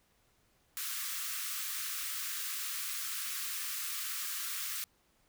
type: high-pass noise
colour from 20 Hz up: white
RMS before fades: -38 dBFS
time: 0.77-4.84 s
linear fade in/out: 0 ms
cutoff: 1100 Hz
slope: 96 dB/octave
effects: pink hiss -71 dBFS RMS until 5.28 s